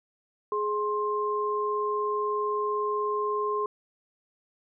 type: tone pair together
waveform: sine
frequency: 419.1 / 1056 Hz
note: G#4 / C6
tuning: +16 / +16 cents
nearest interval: octave + major third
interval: 1600 cents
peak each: -28 dBFS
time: 0.52-3.66 s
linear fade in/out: 2 ms
effects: none